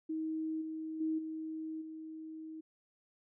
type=tone with level steps; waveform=sine; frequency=316.8 Hz; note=D#4; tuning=31 cents sharp; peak=-34 / -38 / -31 / -38 / -43 dBFS; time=0.09-2.61 s; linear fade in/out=10 ms; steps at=0.61 / 1 / 1.18 / 1.81 s; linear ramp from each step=10 ms; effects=none